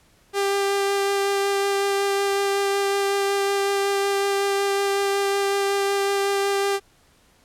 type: tone with vibrato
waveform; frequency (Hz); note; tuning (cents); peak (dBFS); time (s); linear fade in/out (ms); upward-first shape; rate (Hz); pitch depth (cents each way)
sawtooth; 397.4; G4; +24; -16; 0.33-6.8; 50; sine; 5.4; 9
effects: pink hiss -58 dBFS RMS until 7.44 s + low-pass 12000 Hz 12 dB/octave